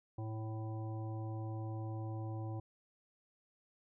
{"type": "harmonic tone", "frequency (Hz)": 110, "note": "A2", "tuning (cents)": 0, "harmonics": [1, 3, 5, 7, 9], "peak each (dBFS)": [-39, -47, -53, -52, -57], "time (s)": [0.18, 2.6], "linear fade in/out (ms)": 5, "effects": []}